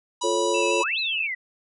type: harmonic tone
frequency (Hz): 978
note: B5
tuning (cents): -17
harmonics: 1 / 3 / 4 / 5 / 6 / 7 / 8 / 9 / 10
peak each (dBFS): -27 / -38 / -33 / -41 / -39 / -35 / -44 / -45 / -45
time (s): 0.21-0.84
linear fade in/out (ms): 10
type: chord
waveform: sine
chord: F augmented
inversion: none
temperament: equal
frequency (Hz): 349.2 / 440 / 554.4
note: F4 / A4 / C#5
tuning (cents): 0 / 0 / 0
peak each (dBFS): -26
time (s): 0.23-0.83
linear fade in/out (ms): 20
type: tone with vibrato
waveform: sine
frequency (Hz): 2637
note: E7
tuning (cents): 0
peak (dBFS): -26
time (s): 0.54-1.27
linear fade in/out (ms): 5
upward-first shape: square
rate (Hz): 5.9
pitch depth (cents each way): 17
type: exponential two-way sweep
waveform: sine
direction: up then down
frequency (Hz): 849 to 4186 to 1929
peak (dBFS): -26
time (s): 0.8-1.35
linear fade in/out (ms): 10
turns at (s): 0.99
effects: none